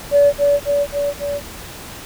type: tone with echo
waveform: sine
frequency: 573 Hz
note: D5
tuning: 43 cents flat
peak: -7 dBFS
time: 0.11-0.33 s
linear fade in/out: 50 ms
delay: 270 ms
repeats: 4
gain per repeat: -3 dB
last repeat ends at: 1.41 s
effects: tanh soft clip ceiling -4 dBFS + pink hiss -34 dBFS RMS until 2.05 s

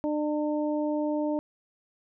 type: harmonic tone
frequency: 300 Hz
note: D4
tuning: 37 cents sharp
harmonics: 1 / 2 / 3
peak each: -27 / -30 / -37 dBFS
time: 0.04-1.39 s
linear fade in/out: 0 ms
effects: none

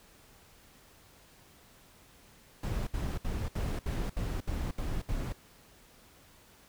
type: noise bursts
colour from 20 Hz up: brown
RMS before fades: -33 dBFS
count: 9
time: 2.63-5.326 s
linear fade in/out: 5 ms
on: 240 ms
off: 67 ms
effects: pink hiss -59 dBFS RMS until 6.68 s

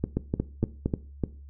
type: two click trains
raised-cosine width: 3 ms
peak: -12 / -12 dBFS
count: 5 / 4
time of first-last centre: 0.04-1.238 / 0.17-0.86 s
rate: 3.34 / 4.35 Hz
effects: noise-tail reverb RT60 0.4 s tail -18 dB re dry + added 70 Hz sine -43 dBFS peak until 1.49 s

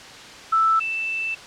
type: tone pair in turn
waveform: sine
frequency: 1320 / 2654 Hz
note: E6 / E7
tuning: +2 / +11 cents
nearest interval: octave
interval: 1209 cents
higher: second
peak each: -15 / -23 dBFS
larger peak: first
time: 0.52-0.8 / 0.8-1.35 s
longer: second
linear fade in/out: 10 ms
effects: white hiss -40 dBFS RMS until 1.46 s + low-pass 5000 Hz 12 dB/octave

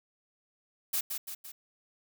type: noise with echo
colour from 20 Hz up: blue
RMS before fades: -30 dBFS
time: 0.93-1.01 s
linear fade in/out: 10 ms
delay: 170 ms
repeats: 3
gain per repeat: -5 dB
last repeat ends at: 1.52 s
effects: none

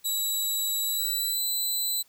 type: tone with pitch glide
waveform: 10% pulse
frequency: 3904 to 4004 Hz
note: B7 to B7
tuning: -21 to +23 cents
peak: -19 dBFS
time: 0.04-2.03 s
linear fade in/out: 20 ms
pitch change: +44 cents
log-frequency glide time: 0.81-1.39 s
effects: white hiss -62 dBFS RMS until 2.08 s

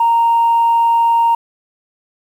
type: tone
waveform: sine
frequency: 928 Hz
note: A#5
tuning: 8 cents flat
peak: -8 dBFS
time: 0-1.35 s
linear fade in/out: 5 ms
effects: tanh soft clip ceiling -6 dBFS + 7-bit

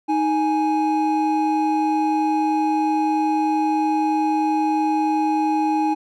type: tone pair together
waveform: triangle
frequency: 312.1 / 833.2 Hz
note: D#4 / G#5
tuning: +5 / +5 cents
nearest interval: octave + perfect fourth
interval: 1700 cents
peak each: -18 dBFS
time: 0.08-5.95 s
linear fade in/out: 20 ms
effects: none

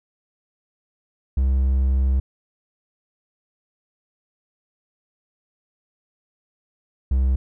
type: tone pair in turn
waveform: triangle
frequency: 66 / 65.24 Hz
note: C2 / C2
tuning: +16 / -4 cents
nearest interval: unison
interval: 20 cents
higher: first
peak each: -14 dBFS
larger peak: neither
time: 1.37-2.2 / 7.11-7.36 s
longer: first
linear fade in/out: 5 ms
effects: none

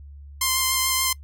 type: tone with vibrato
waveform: 5% pulse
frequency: 1046.5 Hz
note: C6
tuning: in tune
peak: -8 dBFS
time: 0.41-1.13 s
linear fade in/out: 5 ms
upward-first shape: sine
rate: 6.9 Hz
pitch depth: 15 cents each way
effects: noise-tail reverb RT60 0.1 s tail -23 dB re dry + added 71 Hz sine -39 dBFS peak until 1.23 s

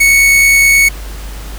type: tone with amplitude modulation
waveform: 45% pulse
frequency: 2217 Hz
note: C#7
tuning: in tune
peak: -4 dBFS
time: 0-0.89 s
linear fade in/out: 10 ms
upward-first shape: sine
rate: 69.5 Hz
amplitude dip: 25%
effects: added 50 Hz sine -23 dBFS peak until 1.58 s + pink hiss -32 dBFS RMS until 1.58 s

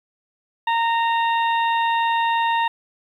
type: harmonic tone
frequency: 923 Hz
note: A#5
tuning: 17 cents flat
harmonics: 1 / 2 / 3 / 4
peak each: -18 / -26 / -30 / -32 dBFS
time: 0.67-2.68 s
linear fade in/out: 5 ms
effects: 9-bit

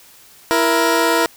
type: tone pair together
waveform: 15% pulse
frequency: 331.9 / 470 Hz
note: E4 / A#4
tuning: +12 / +14 cents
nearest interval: tritone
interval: 602 cents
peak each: -10 dBFS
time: 0.51-1.26 s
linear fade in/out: 0 ms
effects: white hiss -46 dBFS RMS until 1.36 s

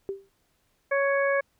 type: tone with exponential decay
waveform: sine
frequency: 392 Hz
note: G4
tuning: in tune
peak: -25 dBFS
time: 0.09-0.29 s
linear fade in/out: 0 ms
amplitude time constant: 42 ms
type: harmonic tone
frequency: 556 Hz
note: C#5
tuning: 5 cents sharp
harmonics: 1 / 2 / 3 / 4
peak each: -23 / -31 / -28 / -33 dBFS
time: 0.91-1.41 s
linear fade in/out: 10 ms
effects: pink hiss -70 dBFS RMS until 1.59 s

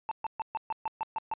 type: tone bursts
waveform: triangle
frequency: 886 Hz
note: A5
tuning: 12 cents sharp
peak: -27 dBFS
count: 9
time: 0.09-1.337 s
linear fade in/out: 0 ms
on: 23 ms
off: 130 ms
effects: resampled to 8000 Hz

